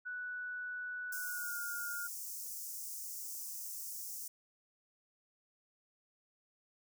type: tone with pitch glide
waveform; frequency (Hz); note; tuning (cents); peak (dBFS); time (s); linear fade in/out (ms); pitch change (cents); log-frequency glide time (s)
sine; 1480 to 1423; F#6 to F6; 0 to +32; -39; 0.05-2.08; 20; -68; 1.17-1.59
type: high-pass noise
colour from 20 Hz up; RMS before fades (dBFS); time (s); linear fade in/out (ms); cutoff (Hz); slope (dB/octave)
white; -44; 1.12-4.28; 5; 5400; 48
effects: none